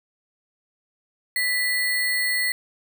sine tone with sample-and-hold, 1977 Hz, B6, 1 cent sharp, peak -20 dBFS, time 1.36-2.52 s, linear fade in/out 2 ms, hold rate 6300 Hz, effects none

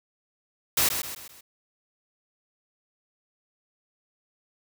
white noise with echo, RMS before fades -22 dBFS, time 0.77-0.89 s, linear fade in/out 5 ms, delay 130 ms, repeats 4, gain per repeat -7 dB, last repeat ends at 1.41 s, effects none

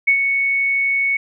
sine tone with ADSR envelope, 2217 Hz, C#7, in tune, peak -9 dBFS, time 0.07-1.17 s, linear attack 12 ms, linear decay 83 ms, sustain -6 dB, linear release 5 ms, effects none

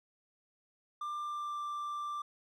triangle tone with pitch glide, 1190 to 1179.1 Hz, D6 to D6, +22 to +7 cents, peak -34 dBFS, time 1.01-2.22 s, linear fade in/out 5 ms, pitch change -15 cents, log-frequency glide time 1.2-1.6 s, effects none

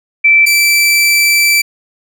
sine / sawtooth tone pair in turn, 2329 / 2329 Hz, D7 / D7, -15 / -15 cents, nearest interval unison, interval 0 cents, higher neither, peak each -4 dBFS, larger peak neither, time 0.24-0.46 / 0.46-1.62 s, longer second, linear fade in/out 10 ms, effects none

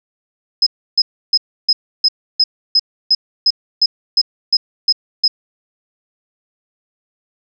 sine tone bursts, 5090 Hz, D#8, 39 cents sharp, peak -8 dBFS, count 14, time 0.62-5.28 s, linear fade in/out 5 ms, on 45 ms, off 310 ms, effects none

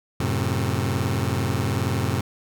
sawtooth chord, F# diminished, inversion none, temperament just, 92.5 / 111 / 133.2 Hz, F#2 / A2 / C3, 0 / +16 / +31 cents, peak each -22 dBFS, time 0.2-2.21 s, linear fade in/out 5 ms, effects none

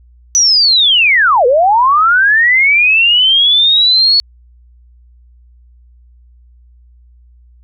sine linear two-way sweep, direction down then up, 6000 to 466.2 to 4434 Hz, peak -6 dBFS, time 0.35-4.2 s, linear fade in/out 0 ms, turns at 1.46 s, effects added 60 Hz sine -41 dBFS peak until 7.63 s

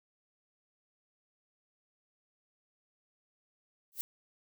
violet noise with exponential growth, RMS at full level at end -31 dBFS, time 3.92-4.01 s, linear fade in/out 0 ms, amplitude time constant 18 ms, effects none

